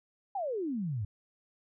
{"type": "exponential sweep", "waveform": "sine", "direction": "down", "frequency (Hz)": [830.6, 95.3], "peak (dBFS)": -31, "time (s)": [0.35, 1.05], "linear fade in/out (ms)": 5, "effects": []}